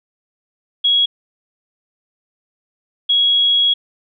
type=tone pair in turn; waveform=sine; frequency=3322 / 3322 Hz; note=G#7 / G#7; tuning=0 / 0 cents; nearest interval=unison; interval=0 cents; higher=neither; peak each=-11 dBFS; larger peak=neither; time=0.84-1.06 / 3.09-3.74 s; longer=second; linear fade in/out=10 ms; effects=none